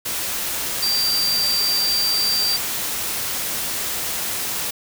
sine tone in noise, 4699 Hz, D8, in tune, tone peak -18 dBFS, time 0.82-2.57 s, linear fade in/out 10 ms, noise white, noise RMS -25 dBFS, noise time 0.05-4.71 s, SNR +4 dB, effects none

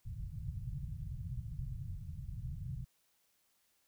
white low-pass noise, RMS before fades -42 dBFS, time 0.05-2.85 s, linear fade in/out 10 ms, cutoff 150 Hz, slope 48 dB/octave, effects white hiss -75 dBFS RMS until 3.87 s

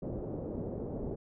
white low-pass noise, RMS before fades -38 dBFS, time 0.02-1.16 s, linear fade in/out 10 ms, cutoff 490 Hz, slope 24 dB/octave, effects none

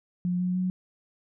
sine tone with pitch steps, 178.5 / 181.1 / 183.73 Hz, F3 / F#3 / F#3, +38 / -37 / -12 cents, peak -24 dBFS, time 0.25-0.7 s, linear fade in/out 0 ms, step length 150 ms, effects none

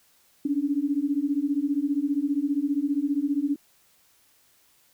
sine beating tone pair, 277.2 / 292.2 Hz, C#4 / D4, 0 / -9 cents, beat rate 15 Hz, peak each -26 / -25 dBFS, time 0.45-3.56 s, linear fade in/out 5 ms, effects white hiss -62 dBFS RMS until 4.93 s

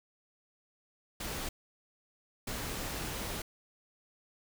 pink noise bursts at uneven times, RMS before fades -38 dBFS, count 2, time 1.2-1.49 / 2.47-3.42 s, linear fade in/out 5 ms, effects none

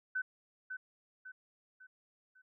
sine tone with echo, 1514 Hz, F#6, 39 cents sharp, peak -32 dBFS, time 0.15-0.22 s, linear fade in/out 10 ms, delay 550 ms, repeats 4, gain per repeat -7 dB, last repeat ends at 2.42 s, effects none

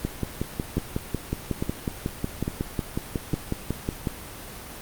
two click trains, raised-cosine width 3 ms, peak -12 / -12 dBFS, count 4 / 23, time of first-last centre 0.77-3.334 / 0.05-4.072 s, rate 1.17 / 5.47 Hz, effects pink hiss -39 dBFS RMS until 4.81 s + Opus 32 kbps

